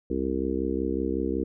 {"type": "harmonic tone", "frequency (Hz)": 65.41, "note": "C2", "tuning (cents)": 0, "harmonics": [1, 3, 4, 5, 6, 7], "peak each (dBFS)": [-34, -34, -31, -30, -32, -33], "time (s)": [0.1, 1.44], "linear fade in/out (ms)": 5, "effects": []}